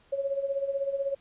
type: tone with tremolo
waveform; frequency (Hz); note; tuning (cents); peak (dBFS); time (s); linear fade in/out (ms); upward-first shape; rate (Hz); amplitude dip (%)
sine; 552; C#5; -7; -24; 0.12-1.15; 10; sine; 16; 70
effects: pink hiss -62 dBFS RMS until 1.2 s + resampled to 8000 Hz